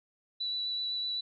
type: tone with vibrato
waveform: sine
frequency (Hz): 3951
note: B7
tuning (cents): 0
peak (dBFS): -31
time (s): 0.4-1.21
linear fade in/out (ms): 10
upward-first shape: triangle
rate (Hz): 7.9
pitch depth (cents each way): 13
effects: none